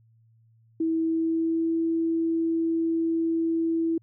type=tone with pitch glide; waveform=sine; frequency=324.8 to 328.8 Hz; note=E4 to E4; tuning=-26 to -4 cents; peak=-22 dBFS; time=0.8-3.98 s; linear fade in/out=5 ms; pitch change=+22 cents; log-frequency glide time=1.01-1.74 s; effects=added 113 Hz sine -57 dBFS peak until 4.02 s